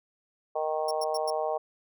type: harmonic tone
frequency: 155.56 Hz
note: D#3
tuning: in tune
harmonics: 3 / 4 / 5 / 6 / 7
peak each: -33 / -30 / -32 / -39 / -39 dBFS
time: 0.55-1.58 s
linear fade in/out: 10 ms
type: tone bursts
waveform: sawtooth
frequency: 5480 Hz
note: F8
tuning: 34 cents flat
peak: -31 dBFS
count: 4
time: 0.88-1.304 s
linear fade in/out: 5 ms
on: 31 ms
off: 100 ms
effects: none